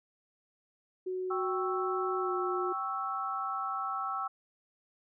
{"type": "tone with pitch glide", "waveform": "sine", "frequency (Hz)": [370, 362.6], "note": ["F#4", "F#4"], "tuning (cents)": [0, -35], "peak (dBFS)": -32, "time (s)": [1.06, 2.73], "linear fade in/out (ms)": 10, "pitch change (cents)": -35, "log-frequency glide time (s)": [2.2, 2.32]}
{"type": "chord", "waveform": "sine", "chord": "C# diminished", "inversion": "second", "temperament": "equal with one note detuned", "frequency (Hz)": [777.7, 1108.7, 1318.5], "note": ["G5", "C#6", "E6"], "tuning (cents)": [-14, 0, 0], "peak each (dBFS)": [-38, -38, -34], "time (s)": [1.3, 4.28], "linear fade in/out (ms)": 10}
{"effects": []}